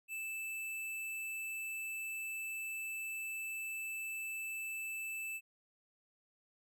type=tone; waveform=square; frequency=2637 Hz; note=E7; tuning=in tune; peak=-40 dBFS; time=0.08-5.41 s; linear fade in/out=50 ms; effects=none

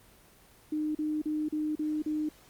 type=tone bursts; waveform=sine; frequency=305.5 Hz; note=D#4; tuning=32 cents flat; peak=-28 dBFS; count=6; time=0.72-2.29 s; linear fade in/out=5 ms; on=230 ms; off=38 ms; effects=pink hiss -58 dBFS RMS until 2.49 s + Opus 24 kbps

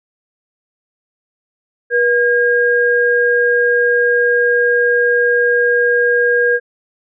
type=tone pair together; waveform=sine; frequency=482.5 / 1623 Hz; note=B4 / G#6; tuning=-40 / -40 cents; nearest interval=octave + major sixth; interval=2100 cents; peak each=-13 dBFS; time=1.9-6.6 s; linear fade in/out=50 ms; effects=none

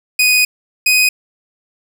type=tone pair in turn; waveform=sawtooth; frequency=2489 / 2501 Hz; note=D#7 / D#7; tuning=0 / +8 cents; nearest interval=unison; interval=8 cents; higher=second; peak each=-6 dBFS; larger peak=neither; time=0.19-0.45 / 0.86-1.09 s; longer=first; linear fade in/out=5 ms; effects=none

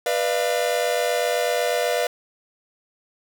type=tone cluster; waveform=45% pulse; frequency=490.7 / 599 / 687 Hz; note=B4 / D5 / F5; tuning=-11 / +34 / -29 cents; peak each=-24 / -25 / -25 dBFS; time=0.06-2.07 s; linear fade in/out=2 ms; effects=none

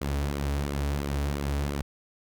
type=tone with flanger; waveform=sawtooth; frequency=71 Hz; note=C#2; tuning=42 cents sharp; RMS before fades=-29 dBFS; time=0.01-1.82 s; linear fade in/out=5 ms; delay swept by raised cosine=1.1 to 5.8 ms; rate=2.9 Hz; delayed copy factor=-0.55; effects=none

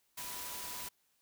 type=tone in noise; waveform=sine; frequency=985 Hz; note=B5; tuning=5 cents flat; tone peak=-51 dBFS; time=0.17-0.89 s; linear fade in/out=10 ms; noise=white; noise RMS=-43 dBFS; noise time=0.17-0.89 s; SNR=-11 dB; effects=white hiss -75 dBFS RMS until 1.21 s

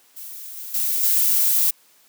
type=noise with level steps; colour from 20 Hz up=violet; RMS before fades=-36 / -34 / -22 / -18 dBFS; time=0.16-1.71 s; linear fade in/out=10 ms; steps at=0.57 / 0.74 / 1.03 s; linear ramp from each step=2 ms; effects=white hiss -56 dBFS RMS until 2.08 s + high-pass 200 Hz 12 dB/octave

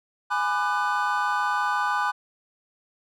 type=chord; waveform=triangle; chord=G# half-diminished seventh; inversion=none; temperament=just; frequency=830.6 / 996.7 / 1196.1 / 1495.1 Hz; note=G#5 / B5 / D6 / F#6; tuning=0 / +16 / +31 / +18 cents; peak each=-26 dBFS; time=0.3-2.12 s; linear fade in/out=20 ms; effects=none

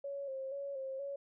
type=tone with vibrato; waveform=sine; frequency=546 Hz; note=C#5; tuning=26 cents flat; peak=-38 dBFS; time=0.04-1.16 s; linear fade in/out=5 ms; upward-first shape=square; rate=2.1 Hz; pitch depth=42 cents each way; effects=none

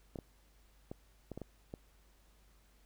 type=clicks; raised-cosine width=2 ms; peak=-29 dBFS; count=7; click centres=0.158 / 0.188 / 0.915 / 1.317 / 1.376 / 1.417 / 1.739 s; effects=added 50 Hz sine -64 dBFS peak until 2.85 s + pink hiss -70 dBFS RMS until 2.85 s

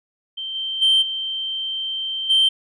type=tone with level steps; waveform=sine; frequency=3128 Hz; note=G7; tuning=4 cents flat; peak=-26 / -23 / -11 / -23 / -11 dBFS; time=0.37-2.49 s; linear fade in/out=10 ms; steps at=0.54 / 0.81 / 1.01 / 2.29 s; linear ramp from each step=20 ms; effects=tanh soft clip ceiling -10 dBFS

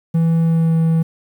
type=tone with pitch glide; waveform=triangle; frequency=164.81 to 163.01 Hz; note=E3 to E3; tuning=0 to -19 cents; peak=-10 dBFS; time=0.14-1.03 s; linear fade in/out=10 ms; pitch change=-19 cents; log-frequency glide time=0.43-0.76 s; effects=8-bit

